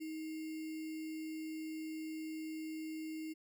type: tone with sample-and-hold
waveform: sine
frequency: 315.3 Hz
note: D#4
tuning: 23 cents sharp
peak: -40 dBFS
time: 0-3.34 s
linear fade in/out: 20 ms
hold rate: 2450 Hz
effects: none